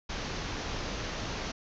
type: low-pass noise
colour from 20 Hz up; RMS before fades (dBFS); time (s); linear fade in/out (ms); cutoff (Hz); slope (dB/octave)
pink; -36; 0.09-1.52; 10; 6500; 96
effects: none